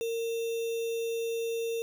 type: tone with sample-and-hold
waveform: sine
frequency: 460 Hz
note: A#4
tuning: 23 cents flat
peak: -29 dBFS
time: 0.01-1.82 s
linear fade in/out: 0 ms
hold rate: 3150 Hz
effects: none